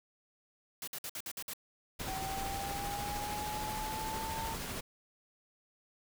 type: noise bursts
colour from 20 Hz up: white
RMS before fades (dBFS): -41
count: 7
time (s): 0.82-1.535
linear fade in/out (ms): 2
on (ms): 55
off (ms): 55
type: noise with tremolo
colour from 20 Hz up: pink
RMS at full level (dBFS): -39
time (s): 1.99-4.81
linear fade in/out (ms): 10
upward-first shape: triangle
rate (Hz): 13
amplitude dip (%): 25
type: linear sweep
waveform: sine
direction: up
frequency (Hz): 762 to 904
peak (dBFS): -38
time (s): 2.08-4.54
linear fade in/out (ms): 2
effects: none